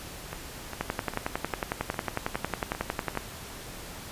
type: two click trains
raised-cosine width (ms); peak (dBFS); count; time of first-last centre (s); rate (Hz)
0.5; -12 / -20; 27 / 8; 0.81-3.174 / 0.33-3.153; 11 / 2.48
effects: pink hiss -42 dBFS RMS until 4.11 s + resampled to 32000 Hz